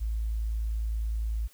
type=tone; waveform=sine; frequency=55 Hz; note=A1; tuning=in tune; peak=-27 dBFS; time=0-1.48 s; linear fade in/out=20 ms; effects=white hiss -59 dBFS RMS until 1.53 s